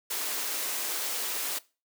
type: high-pass noise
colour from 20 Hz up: white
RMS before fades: -32 dBFS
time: 0.1-1.59 s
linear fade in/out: 10 ms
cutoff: 290 Hz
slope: 24 dB/octave
effects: noise-tail reverb RT60 0.3 s tail -20 dB re dry